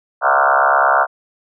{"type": "tone with frequency modulation", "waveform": "sine", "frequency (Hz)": 1047, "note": "C6", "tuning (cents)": 1, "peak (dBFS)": -10, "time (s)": [0.21, 1.07], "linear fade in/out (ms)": 50, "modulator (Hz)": 68.5, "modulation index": 6.4, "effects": []}